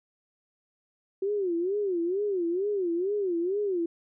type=tone with vibrato; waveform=sine; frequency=374 Hz; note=F#4; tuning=19 cents sharp; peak=-25 dBFS; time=1.22-3.86 s; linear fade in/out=5 ms; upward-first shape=sine; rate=2.2 Hz; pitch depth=190 cents each way; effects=none